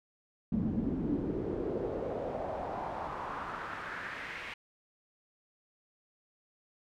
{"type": "noise with band-pass filter sweep", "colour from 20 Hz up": "brown", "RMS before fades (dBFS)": -36, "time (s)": [0.52, 4.54], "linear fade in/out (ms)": 5, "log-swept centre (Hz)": [200, 2300], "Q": 2.9, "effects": []}